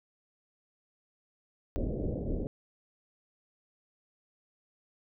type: low-pass noise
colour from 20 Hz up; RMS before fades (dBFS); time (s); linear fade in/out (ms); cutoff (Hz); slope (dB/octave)
pink; -33; 1.76-2.47; 0; 580; 48
effects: none